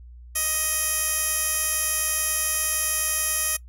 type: tone with band-pass filter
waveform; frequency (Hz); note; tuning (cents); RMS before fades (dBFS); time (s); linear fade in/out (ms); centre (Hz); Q
15% pulse; 627; D#5; +13; -25; 0.35-3.57; 10; 11000; 1.7
effects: noise-tail reverb RT60 0.1 s tail -20 dB re dry + added 60 Hz sine -41 dBFS peak until 3.68 s